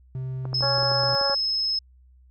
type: tone with pitch glide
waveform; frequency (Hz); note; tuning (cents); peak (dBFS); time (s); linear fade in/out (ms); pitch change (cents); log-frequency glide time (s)
triangle; 130 to 126.81; C3 to B2; -11 to +46; -26; 0.15-1.15; 0; -43; 0.41-0.79
type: clicks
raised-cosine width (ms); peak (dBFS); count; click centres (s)
1; -22; 12; 0.454 / 0.531 / 0.608 / 0.639 / 0.782 / 0.829 / 0.916 / 1.035 / 1.091 / 1.13 / 1.213 / 1.298
type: tone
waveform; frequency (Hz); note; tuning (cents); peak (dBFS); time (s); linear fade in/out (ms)
sine; 5180; E8; -31; -22; 0.54-1.79; 5
type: harmonic tone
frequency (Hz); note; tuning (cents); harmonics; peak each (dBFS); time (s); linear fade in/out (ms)
277.2; C#4; 0; 2 / 3 / 4 / 5 / 6; -26 / -30 / -32 / -34 / -36; 0.62-1.35; 10
effects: added 63 Hz sine -51 dBFS peak until 2.3 s